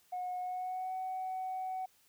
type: tone with pitch glide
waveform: sine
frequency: 727 to 749.6 Hz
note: F#5 to F#5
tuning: -31 to +22 cents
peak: -34 dBFS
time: 0.12-1.86 s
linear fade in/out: 10 ms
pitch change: +53 cents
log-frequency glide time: 0.4-0.94 s
effects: tanh soft clip ceiling -32 dBFS + white hiss -68 dBFS RMS until 2.08 s